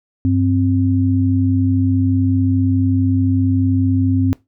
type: tone pair together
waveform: sine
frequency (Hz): 98 / 262.7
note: G2 / C4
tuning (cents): 0 / +7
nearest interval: octave + perfect fourth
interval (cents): 1707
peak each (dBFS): -15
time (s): 0.25-4.33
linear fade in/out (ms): 0
effects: noise-tail reverb RT60 0.2 s tail -20 dB re dry